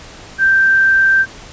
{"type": "tone", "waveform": "sine", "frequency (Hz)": 1568, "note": "G6", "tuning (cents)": 0, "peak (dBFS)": -8, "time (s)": [0.38, 1.26], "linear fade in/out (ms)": 50, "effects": ["pink hiss -36 dBFS RMS until 1.52 s", "resampled to 16000 Hz"]}